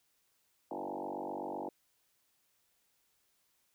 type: tone with frequency modulation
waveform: sine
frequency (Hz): 581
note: D5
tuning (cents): -19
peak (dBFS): -37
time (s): 0.71-1.69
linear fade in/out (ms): 2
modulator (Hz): 47.8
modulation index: 6.7
effects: white hiss -75 dBFS RMS until 3.74 s